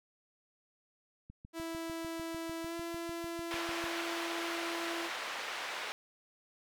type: click train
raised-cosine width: 5 ms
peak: -37 dBFS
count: 18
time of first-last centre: 1.3-3.841 s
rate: 6.69 Hz
type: tone with pitch glide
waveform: sawtooth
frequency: 329.6 to 337.1 Hz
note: E4 to E4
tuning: 0 to +39 cents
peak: -34 dBFS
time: 1.53-5.1 s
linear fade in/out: 50 ms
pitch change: +39 cents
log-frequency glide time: 2.62-2.76 s
type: band-pass noise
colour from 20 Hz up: white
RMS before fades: -40 dBFS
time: 3.51-5.92 s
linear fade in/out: 0 ms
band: 560 to 2600 Hz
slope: 12 dB/octave
effects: none